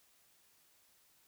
silence, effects white hiss -69 dBFS RMS until 1.27 s

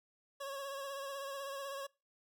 25% pulse tone with vibrato, 552 Hz, C#5, 7 cents flat, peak -37 dBFS, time 0.4-1.87 s, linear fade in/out 10 ms, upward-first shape triangle, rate 16 Hz, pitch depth 44 cents each way, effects noise-tail reverb RT60 0.3 s tail -25 dB re dry

